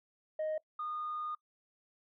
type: tone pair in turn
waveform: sine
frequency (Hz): 622.3 / 1225.3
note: D#5 / D#6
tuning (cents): 0 / -27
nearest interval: octave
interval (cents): 1173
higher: second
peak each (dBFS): -30 / -35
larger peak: first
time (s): 0.39-0.58 / 0.79-1.35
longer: second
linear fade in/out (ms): 5
effects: noise-tail reverb RT60 0.1 s tail -22 dB re dry + tanh soft clip ceiling -31 dBFS